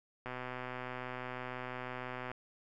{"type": "click train", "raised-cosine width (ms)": 0.5, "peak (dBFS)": -26, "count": 260, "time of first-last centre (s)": [0.26, 2.316], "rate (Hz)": 126, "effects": []}